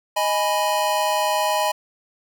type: chord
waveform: square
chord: G# minor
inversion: second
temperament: equal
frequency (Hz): 622.3 / 830.6 / 987.8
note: D#5 / G#5 / B5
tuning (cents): 0 / 0 / 0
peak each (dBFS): -24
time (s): 0.16-1.72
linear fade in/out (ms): 10
effects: none